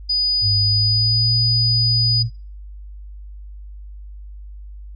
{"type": "tone", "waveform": "sine", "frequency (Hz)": 4950, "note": "D#8", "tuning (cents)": -10, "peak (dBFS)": -16, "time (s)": [0.09, 2.23], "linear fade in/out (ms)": 10}
{"type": "tone with pitch glide", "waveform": "sine", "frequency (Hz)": [101.6, 115.37], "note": ["G#2", "A#2"], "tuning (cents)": [-38, -17], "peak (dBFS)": -18, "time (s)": [0.41, 2.3], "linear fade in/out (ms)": 50, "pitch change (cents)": 221, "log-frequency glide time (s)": [0.61, 1.33]}
{"effects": ["noise-tail reverb RT60 0.4 s tail -26 dB re dry", "added 50 Hz sine -33 dBFS peak until 4.95 s"]}